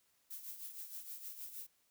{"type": "noise with tremolo", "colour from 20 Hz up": "violet", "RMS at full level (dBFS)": -45, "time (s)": [0.3, 1.67], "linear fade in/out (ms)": 10, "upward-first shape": "triangle", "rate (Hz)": 6.4, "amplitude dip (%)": 70, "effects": ["white hiss -75 dBFS RMS until 1.9 s"]}